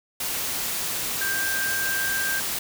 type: tone in noise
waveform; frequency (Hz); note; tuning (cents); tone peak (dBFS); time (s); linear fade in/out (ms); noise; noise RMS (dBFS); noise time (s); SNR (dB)
sine; 1583; G6; +17; -25; 1.21-2.4; 5; white; -28; 0.2-2.59; 0
effects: none